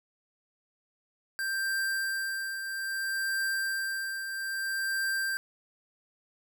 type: tone with tremolo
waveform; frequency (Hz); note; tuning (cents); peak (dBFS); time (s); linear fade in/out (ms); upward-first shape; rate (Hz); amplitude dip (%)
square; 1577; G6; +10; -28; 1.39-5.37; 0; triangle; 0.61; 55
effects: none